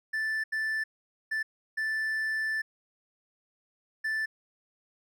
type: tone bursts at uneven times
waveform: triangle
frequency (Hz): 1760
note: A6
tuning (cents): 0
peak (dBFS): -26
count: 5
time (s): 0.13-0.44 / 0.52-0.84 / 1.31-1.43 / 1.77-2.62 / 4.04-4.26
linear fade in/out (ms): 10
effects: none